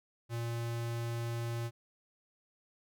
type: tone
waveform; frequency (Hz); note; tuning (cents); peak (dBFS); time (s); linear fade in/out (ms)
square; 117.1; A#2; +8; -35; 0.29-1.71; 50
effects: none